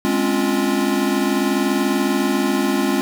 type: chord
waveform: square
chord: Db major seventh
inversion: second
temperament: equal with one note detuned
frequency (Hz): 207.7 / 261.6 / 282 / 349.2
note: Ab3 / C4 / Db4 / F4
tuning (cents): 0 / 0 / +30 / 0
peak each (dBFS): -23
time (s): 0.05-3.01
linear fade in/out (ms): 0
effects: none